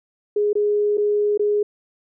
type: tone with dropouts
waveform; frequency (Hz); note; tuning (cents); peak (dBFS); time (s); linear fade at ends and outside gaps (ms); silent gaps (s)
sine; 415.3; G#4; 0; -16; 0.36-1.63; 5; 0.531-0.553 / 0.973-0.979 / 1.376-1.394
effects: none